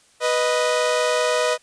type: tone pair together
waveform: sawtooth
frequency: 492.8 / 622.3 Hz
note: B4 / D#5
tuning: -4 / 0 cents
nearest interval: major third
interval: 404 cents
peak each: -17 dBFS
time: 0.2-1.58 s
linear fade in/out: 50 ms
effects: white hiss -56 dBFS RMS until 1.62 s + resampled to 22050 Hz